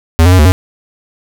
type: tone with pitch steps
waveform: square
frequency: 82.1 / 89.9 / 92.4 / 75.3 / 92.4 Hz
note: E2 / F#2 / F#2 / D2 / F#2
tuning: -6 / -49 / -2 / +44 / -2 cents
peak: -4 dBFS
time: 0.19-0.52 s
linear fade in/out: 0 ms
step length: 66 ms
effects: none